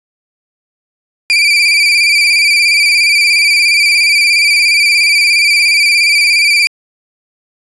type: tone with vibrato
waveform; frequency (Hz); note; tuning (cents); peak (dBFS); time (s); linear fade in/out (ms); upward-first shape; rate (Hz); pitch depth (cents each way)
30% pulse; 2349; D7; 0; -4; 1.3-6.67; 0; square; 17; 39
effects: resampled to 24000 Hz

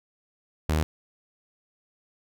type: tone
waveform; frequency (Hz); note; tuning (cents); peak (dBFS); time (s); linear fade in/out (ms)
sawtooth; 77.78; D#2; 0; -18; 0.69-0.83; 0
effects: none

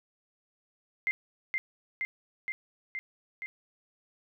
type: tone with echo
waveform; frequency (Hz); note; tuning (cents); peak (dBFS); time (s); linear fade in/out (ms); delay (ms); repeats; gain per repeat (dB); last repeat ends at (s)
sine; 2093; C7; 0; -25; 1.07-1.11; 0; 470; 5; -2; 3.46
effects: none

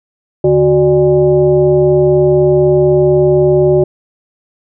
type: tone with frequency modulation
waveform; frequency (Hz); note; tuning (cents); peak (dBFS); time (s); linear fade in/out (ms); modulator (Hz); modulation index
sine; 370.1; F#4; 0; -6; 0.44-3.84; 5; 224; 0.89
effects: none

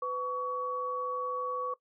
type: tone pair together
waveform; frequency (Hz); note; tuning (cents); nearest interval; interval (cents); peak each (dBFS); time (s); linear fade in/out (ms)
sine; 502 / 1127; B4 / C#6; +28 / +28; octave + major second; 1400; -36 / -32; 0.02-1.74; 5
effects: noise-tail reverb RT60 0.1 s tail -18 dB re dry

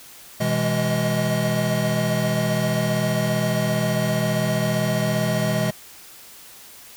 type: tone cluster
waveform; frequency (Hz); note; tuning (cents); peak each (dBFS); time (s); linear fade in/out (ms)
square; 124.7 / 162.5 / 205.3 / 631; B2 / E3 / G#3 / D#5; +17 / -24 / -20 / +24; -26; 0.4-5.71; 10
effects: white hiss -44 dBFS RMS until 6.96 s

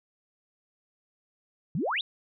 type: exponential sweep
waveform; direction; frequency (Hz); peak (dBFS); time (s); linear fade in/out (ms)
sine; up; 130.81 to 3951; -26; 1.75-2.01; 2
effects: none

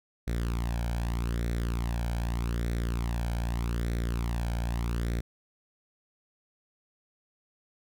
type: tone with flanger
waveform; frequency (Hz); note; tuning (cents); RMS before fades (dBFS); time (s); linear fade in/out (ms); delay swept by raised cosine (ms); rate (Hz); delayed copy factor
sawtooth; 58.27; A#1; 0; -30; 0.27-5.21; 10; 0.51 to 1.29; 0.82; +0.65
effects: none

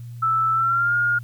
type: tone with pitch glide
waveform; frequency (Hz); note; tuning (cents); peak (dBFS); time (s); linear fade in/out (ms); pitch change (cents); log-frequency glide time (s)
sine; 1318.5 to 1421.3; E6 to F6; 0 to +30; -17; 0.22-1.19; 10; +130; 0.53-0.95
effects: added 119 Hz sine -33 dBFS peak until 1.23 s + white hiss -58 dBFS RMS until 1.23 s

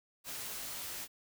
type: noise with comb filter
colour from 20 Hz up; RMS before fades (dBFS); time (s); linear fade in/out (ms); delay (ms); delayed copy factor
white; -42; 0.24-1.08; 50; 17; -0.55
effects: none

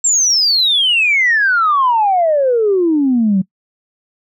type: exponential sweep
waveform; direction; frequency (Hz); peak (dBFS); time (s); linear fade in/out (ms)
sine; down; 7580 to 182.4; -9; 0.04-3.42; 10
effects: noise-tail reverb RT60 0.1 s tail -23 dB re dry + tanh soft clip ceiling -5 dBFS

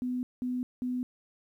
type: tone bursts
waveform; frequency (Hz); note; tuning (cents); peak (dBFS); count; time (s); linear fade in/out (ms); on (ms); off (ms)
sine; 250; B3; +21; -29; 3; 0.02-1.03; 0; 210; 190
effects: 11-bit

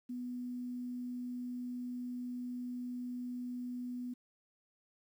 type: tone with quantisation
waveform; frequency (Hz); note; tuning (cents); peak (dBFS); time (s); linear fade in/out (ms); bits
sine; 246.9; B3; 0; -38; 0.09-4.14; 10; 11
effects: none

